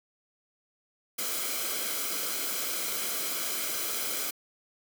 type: noise with comb filter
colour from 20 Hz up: white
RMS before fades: -32 dBFS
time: 1.18-4.31 s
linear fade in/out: 10 ms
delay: 1.1 ms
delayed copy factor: -0.6
effects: high-pass 200 Hz 12 dB/octave